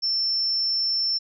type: tone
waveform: sine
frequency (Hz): 5370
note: E8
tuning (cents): +31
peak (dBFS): -21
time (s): 0.02-1.19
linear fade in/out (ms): 20
effects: none